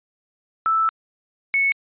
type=tone pair in turn; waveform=sine; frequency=1318.5 / 2207 Hz; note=E6 / C#7; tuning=0 / -8 cents; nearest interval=major sixth; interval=892 cents; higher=second; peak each=-16 dBFS; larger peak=neither; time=0.66-0.89 / 1.54-1.72 s; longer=first; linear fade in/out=0 ms; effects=resampled to 8000 Hz